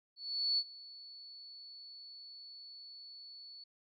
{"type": "tone with ADSR envelope", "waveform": "sine", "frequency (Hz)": 4435, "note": "C#8", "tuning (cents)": 0, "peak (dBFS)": -28, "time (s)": [0.16, 3.64], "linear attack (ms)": 420, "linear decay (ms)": 53, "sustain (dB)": -21, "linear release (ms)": 5, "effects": []}